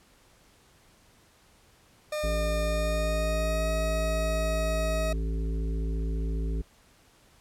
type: tone with pitch glide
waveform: 40% pulse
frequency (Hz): 606 to 633.9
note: D#5 to D#5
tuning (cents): -46 to +32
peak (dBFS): -28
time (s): 2.12-5.13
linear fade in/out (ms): 5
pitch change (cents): +78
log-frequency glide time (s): 2.63-3.69
type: harmonic tone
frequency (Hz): 54.6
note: A1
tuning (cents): -13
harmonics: 1 / 3 / 5 / 7 / 8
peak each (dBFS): -27 / -37 / -41 / -44 / -45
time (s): 2.23-6.62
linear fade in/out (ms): 10
effects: pink hiss -60 dBFS RMS until 7.4 s + low-pass 12000 Hz 12 dB/octave